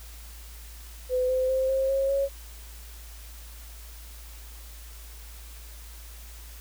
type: tone with pitch steps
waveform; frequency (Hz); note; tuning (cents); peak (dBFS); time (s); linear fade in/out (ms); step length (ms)
sine; 506 / 514.8 / 523.8 / 533 / 542.3 / 551.8; B4 / C5 / C5 / C5 / C#5 / C#5; +42 / -28 / +2 / +32 / -38 / -8; -22; 1.09-2.29; 50; 200
effects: added 56 Hz sine -42 dBFS peak until 6.6 s + white hiss -49 dBFS RMS until 6.6 s

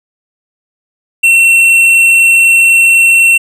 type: tone with tanh clipping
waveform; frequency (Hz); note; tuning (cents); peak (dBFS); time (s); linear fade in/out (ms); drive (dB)
triangle; 2712; E7; +49; -5; 1.23-3.38; 10; 13
effects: none

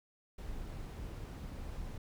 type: noise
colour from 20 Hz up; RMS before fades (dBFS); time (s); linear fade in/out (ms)
brown; -43; 0.38-1.98; 5
effects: none

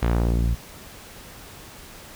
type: tone with low-pass filter sweep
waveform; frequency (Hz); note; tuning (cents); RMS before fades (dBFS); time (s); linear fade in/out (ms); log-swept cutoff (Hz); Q
sawtooth; 58.27; A#1; 0; -21; 0.02-0.55; 10; 3000 to 120; 0.8
effects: pink hiss -43 dBFS RMS until 2.15 s

